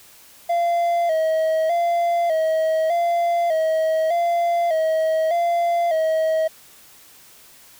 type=tone with vibrato; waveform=triangle; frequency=662 Hz; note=E5; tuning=7 cents sharp; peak=-15 dBFS; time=0.49-6.48 s; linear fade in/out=10 ms; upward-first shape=square; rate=0.83 Hz; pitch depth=66 cents each way; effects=white hiss -48 dBFS RMS until 7.79 s